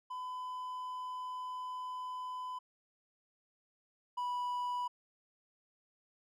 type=tone pair in turn; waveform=triangle; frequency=1007 / 983.4 Hz; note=B5 / B5; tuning=+33 / -8 cents; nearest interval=unison; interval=41 cents; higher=first; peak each=-37 / -32 dBFS; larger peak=second; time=0.1-2.59 / 4.17-4.88 s; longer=first; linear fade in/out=10 ms; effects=none